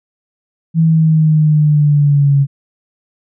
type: linear sweep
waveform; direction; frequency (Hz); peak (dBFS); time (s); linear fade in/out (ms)
sine; down; 163.7 to 138.59; -7; 0.74-2.47; 50
effects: none